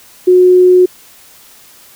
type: tone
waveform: sine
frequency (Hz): 364.1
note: F#4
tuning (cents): -28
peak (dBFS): -3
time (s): 0.27-0.86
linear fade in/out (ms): 10
effects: white hiss -41 dBFS RMS until 1.95 s